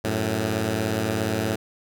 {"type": "beating tone pair", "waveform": "10% pulse", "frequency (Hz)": [92.6, 109.6], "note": ["F#2", "A2"], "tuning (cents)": [2, -6], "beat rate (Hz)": 17, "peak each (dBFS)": [-20, -16], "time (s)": [0.04, 1.56], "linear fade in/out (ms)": 10, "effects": []}